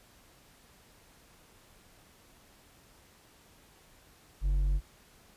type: tone with hard clipping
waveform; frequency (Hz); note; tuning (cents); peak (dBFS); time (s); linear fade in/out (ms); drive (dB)
sine; 46.96; F#1; +26; -26; 4.41-4.81; 50; 4
effects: pink hiss -60 dBFS RMS until 5.36 s + resampled to 32000 Hz